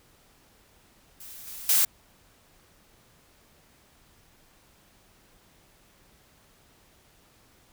blue noise with level steps, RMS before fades -44 / -40 / -21 dBFS, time 1.2-1.85 s, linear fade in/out 5 ms, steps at 1.47 / 1.69 s, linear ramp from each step 2 ms, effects pink hiss -60 dBFS RMS until 7.72 s

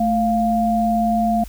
sine tone pair together, 219.6 / 698.5 Hz, A3 / F5, -3 / 0 cents, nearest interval octave + minor sixth, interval 2003 cents, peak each -18 dBFS, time 0-1.44 s, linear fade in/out 5 ms, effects added 50 Hz sine -33 dBFS peak until 1.48 s + white hiss -46 dBFS RMS until 1.48 s

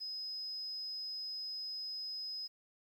sine tone, 5060 Hz, D#8, 28 cents sharp, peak -39 dBFS, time 0-2.48 s, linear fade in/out 20 ms, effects 11-bit

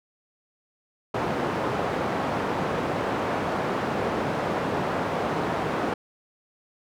white band-pass noise, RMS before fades -27 dBFS, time 1.14-5.94 s, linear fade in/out 5 ms, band 110 to 880 Hz, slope 12 dB/octave, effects none

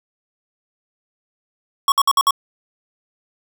square tone bursts, 1108.7 Hz, C#6, in tune, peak -12 dBFS, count 5, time 1.88-2.308 s, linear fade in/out 2 ms, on 40 ms, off 57 ms, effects 9-bit

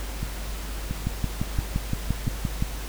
two click trains, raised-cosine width 5 ms, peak -12 / -16 dBFS, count 10 / 4, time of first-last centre 1.07-2.624 / 0.23-2.271 s, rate 5.79 / 1.47 Hz, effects added 50 Hz sine -31 dBFS peak until 2.88 s + pink hiss -38 dBFS RMS until 2.88 s

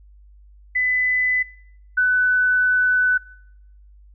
sine tone pair in turn, 2004 / 1498.3 Hz, B6 / F#6, +25 / +21 cents, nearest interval perfect fourth, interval 504 cents, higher first, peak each -17 / -14 dBFS, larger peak second, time 0.75-1.43 / 1.97-3.18 s, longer second, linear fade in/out 10 ms, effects noise-tail reverb RT60 0.8 s tail -23 dB re dry + added 50 Hz sine -45 dBFS peak until 4.14 s

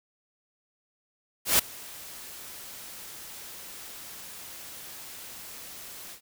white noise with ADSR envelope, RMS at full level -19 dBFS, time 1.45-6.21 s, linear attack 140 ms, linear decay 6 ms, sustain -24 dB, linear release 88 ms, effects none

